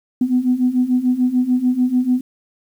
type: beating tone pair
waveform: sine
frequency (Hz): 246.9 / 253.7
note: B3 / B3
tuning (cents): 0 / +47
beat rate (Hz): 6.8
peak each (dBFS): -18 / -15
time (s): 0.21-2.21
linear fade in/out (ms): 5
effects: tanh soft clip ceiling -6 dBFS + 8-bit